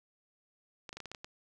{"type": "clicks", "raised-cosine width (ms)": 0.2, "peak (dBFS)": -26, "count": 8, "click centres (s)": [0.892, 0.929, 0.97, 1.003, 1.057, 1.116, 1.148, 1.245], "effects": []}